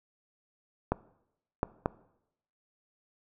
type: clicks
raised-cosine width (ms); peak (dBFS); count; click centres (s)
1; -12; 3; 0.92 / 1.631 / 1.859
effects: noise-tail reverb RT60 0.8 s tail -20 dB re dry